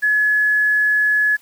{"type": "tone with quantisation", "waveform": "sine", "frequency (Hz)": 1700, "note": "G#6", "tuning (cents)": 40, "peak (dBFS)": -13, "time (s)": [0.02, 1.37], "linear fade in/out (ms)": 20, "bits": 7, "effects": ["white hiss -53 dBFS RMS until 1.41 s"]}